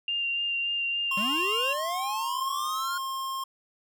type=tone with vibrato; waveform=sine; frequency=2788 Hz; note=F7; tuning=4 cents flat; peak=-26 dBFS; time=0.08-1.73 s; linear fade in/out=2 ms; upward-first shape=sine; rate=3.5 Hz; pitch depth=14 cents each way
type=tone; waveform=square; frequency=1067 Hz; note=C6; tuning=34 cents sharp; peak=-31 dBFS; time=1.11-3.44 s; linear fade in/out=5 ms
type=linear sweep; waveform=square; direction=up; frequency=185.4 to 1432 Hz; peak=-32 dBFS; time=1.17-2.98 s; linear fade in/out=5 ms
effects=none